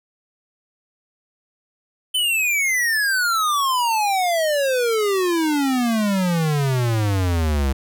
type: exponential sweep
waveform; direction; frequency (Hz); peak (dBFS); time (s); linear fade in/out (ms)
square; down; 3076 to 65.41; -18; 2.14-7.73; 10
effects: none